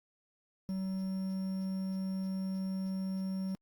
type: tone with quantisation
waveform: triangle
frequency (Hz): 190.1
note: F#3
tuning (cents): +47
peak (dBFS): -31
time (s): 0.69-3.55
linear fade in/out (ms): 0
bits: 9
effects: Opus 48 kbps